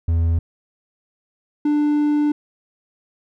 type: tone pair in turn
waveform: triangle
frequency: 83.1 / 296.1 Hz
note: E2 / D4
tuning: +15 / +14 cents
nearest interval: octave + minor seventh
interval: 2199 cents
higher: second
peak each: -13 dBFS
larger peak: neither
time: 0.08-0.39 / 1.65-2.32 s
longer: second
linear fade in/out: 5 ms
effects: none